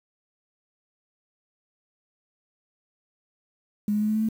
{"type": "tone with pitch steps", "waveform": "sine", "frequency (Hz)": [207.7, 210.2, 212.8, 215.4, 218, 220.7], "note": ["G#3", "G#3", "G#3", "A3", "A3", "A3"], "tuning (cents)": [0, 21, 42, -37, -16, 5], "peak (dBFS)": -21, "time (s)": [3.88, 4.288], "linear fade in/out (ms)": 2, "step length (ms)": 68, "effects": ["8-bit"]}